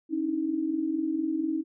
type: tone cluster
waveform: sine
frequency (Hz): 275 / 299.4 / 319.3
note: C#4 / D4 / D#4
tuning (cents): -14 / +33 / +45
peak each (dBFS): -32 / -36 / -27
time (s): 0.09-1.64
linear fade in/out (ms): 50
effects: none